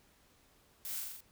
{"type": "noise with echo", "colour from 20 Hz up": "blue", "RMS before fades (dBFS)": -42, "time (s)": [0.85, 1], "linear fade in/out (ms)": 0, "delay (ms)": 41, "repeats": 5, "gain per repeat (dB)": -2, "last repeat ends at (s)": 1.205, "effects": ["pink hiss -67 dBFS RMS until 1.31 s"]}